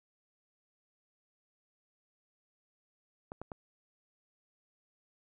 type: clicks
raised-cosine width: 1 ms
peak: -27 dBFS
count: 3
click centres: 3.319 / 3.416 / 3.518 s
effects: none